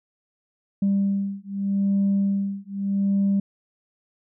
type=beating tone pair; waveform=sine; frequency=197.5 / 198.32 Hz; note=G3 / G3; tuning=+13 / +20 cents; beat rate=0.82 Hz; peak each=-22 dBFS; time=0.82-3.4 s; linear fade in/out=5 ms; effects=tanh soft clip ceiling -15 dBFS